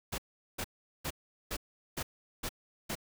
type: noise bursts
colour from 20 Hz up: pink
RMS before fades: -36 dBFS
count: 7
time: 0.12-2.954 s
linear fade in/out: 10 ms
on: 62 ms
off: 400 ms
effects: none